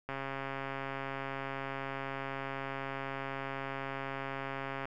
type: click train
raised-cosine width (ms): 0.5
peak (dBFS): -23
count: 649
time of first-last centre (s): 0.09-4.855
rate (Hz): 136
effects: none